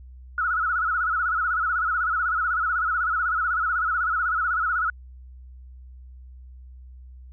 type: tone with vibrato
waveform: sine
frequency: 1371 Hz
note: F6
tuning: 32 cents flat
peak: -21 dBFS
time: 0.38-4.9 s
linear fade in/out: 2 ms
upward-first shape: sine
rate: 16 Hz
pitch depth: 130 cents each way
effects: added 63 Hz sine -41 dBFS peak until 7.32 s